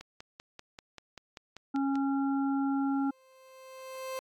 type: click train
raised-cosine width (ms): 0.2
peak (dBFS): -27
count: 11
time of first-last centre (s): 0.01-1.956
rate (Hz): 5.14
type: harmonic tone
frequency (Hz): 274.6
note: C#4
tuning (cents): -16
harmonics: 1 / 3 / 5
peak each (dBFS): -27 / -37 / -41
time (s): 1.74-3.11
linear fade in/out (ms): 10
type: tone with exponential growth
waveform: 30% pulse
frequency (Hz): 523.3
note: C5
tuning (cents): 0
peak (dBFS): -31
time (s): 2.71-4.19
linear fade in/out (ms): 0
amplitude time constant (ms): 320
effects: AAC 64 kbps